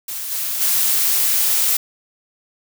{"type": "noise with level steps", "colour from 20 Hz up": "blue", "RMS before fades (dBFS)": [-27, -23, -17], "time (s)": [0.08, 1.77], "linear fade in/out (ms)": 5, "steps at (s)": [0.3, 0.6], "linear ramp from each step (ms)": 20, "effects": []}